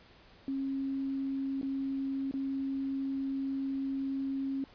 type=tone with dropouts; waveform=sine; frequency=271 Hz; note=C#4; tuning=39 cents flat; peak=-31 dBFS; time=0.48-4.64 s; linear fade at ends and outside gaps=1 ms; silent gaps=1.614-1.629 / 2.312-2.339 s; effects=pink hiss -58 dBFS RMS until 4.74 s + resampled to 11025 Hz